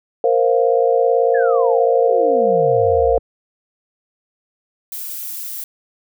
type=chord; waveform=sine; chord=Bb suspended second; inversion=none; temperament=just; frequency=466.2 / 524.4 / 699.2 Hz; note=Bb4 / C5 / F5; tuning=0 / +4 / +2 cents; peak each=-15 / -16 / -19 dBFS; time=0.24-3.18 s; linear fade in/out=2 ms
type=exponential sweep; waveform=sine; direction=down; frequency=1760 to 52.9 Hz; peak=-24 dBFS; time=1.34-3.19 s; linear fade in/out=10 ms
type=noise; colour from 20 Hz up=violet; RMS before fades=-28 dBFS; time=4.92-5.64 s; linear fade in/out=2 ms
effects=none